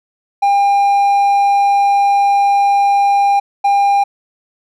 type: tone bursts at uneven times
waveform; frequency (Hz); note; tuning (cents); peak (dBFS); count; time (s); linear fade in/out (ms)
triangle; 802; G5; +39; -7; 2; 0.42-3.4 / 3.64-4.04; 10
effects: none